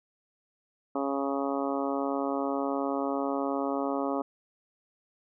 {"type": "harmonic tone", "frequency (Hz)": 138.59, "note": "C#3", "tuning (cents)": 0, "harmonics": [2, 3, 4, 5, 6, 7, 8, 9], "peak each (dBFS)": [-31, -35, -34, -36, -38, -41, -39, -40], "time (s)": [0.95, 4.22], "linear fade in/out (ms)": 5, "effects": []}